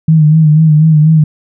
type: tone with vibrato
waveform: sine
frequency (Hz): 155.56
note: D#3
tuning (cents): 0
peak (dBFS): -3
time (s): 0.08-1.24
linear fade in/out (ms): 5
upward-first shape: sine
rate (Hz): 4.1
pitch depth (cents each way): 55
effects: none